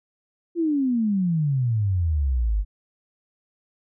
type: exponential sweep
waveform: sine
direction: down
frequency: 349.2 to 47.5 Hz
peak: -19 dBFS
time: 0.55-2.65 s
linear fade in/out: 50 ms
effects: none